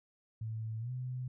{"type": "tone with pitch glide", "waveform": "sine", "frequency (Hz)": [110.9, 126.66], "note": ["A2", "B2"], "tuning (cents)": [14, 44], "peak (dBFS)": -36, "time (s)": [0.41, 1.28], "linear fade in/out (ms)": 5, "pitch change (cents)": 230, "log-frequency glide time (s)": [0.79, 0.91], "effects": []}